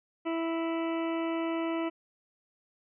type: harmonic tone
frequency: 329.6 Hz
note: E4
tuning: in tune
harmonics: 1 / 2 / 3 / 4 / 6 / 7 / 8 / 9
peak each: -30 / -36 / -40 / -42 / -46 / -47 / -48 / -49 dBFS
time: 0.25-1.9 s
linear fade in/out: 20 ms
effects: none